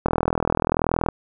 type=click train; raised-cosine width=1 ms; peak=-5 dBFS; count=43; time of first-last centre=0.06-1.087 s; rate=40.9 Hz; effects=none